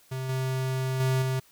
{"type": "tone with level steps", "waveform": "square", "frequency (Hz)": 130.81, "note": "C3", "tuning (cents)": 0, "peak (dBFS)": [-31, -27, -23, -26], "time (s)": [0.11, 1.4], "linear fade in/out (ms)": 10, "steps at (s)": [0.29, 1, 1.22], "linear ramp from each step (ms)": 2, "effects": ["white hiss -59 dBFS RMS until 1.51 s"]}